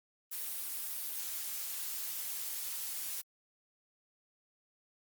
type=noise; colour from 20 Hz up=blue; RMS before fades=-39 dBFS; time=0.31-3.22 s; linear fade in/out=20 ms; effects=Opus 32 kbps